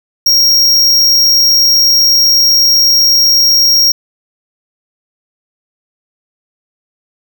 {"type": "tone", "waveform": "square", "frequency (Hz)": 5588, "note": "F8", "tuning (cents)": 0, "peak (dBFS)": -6, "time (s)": [0.26, 3.92], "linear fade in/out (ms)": 5, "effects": []}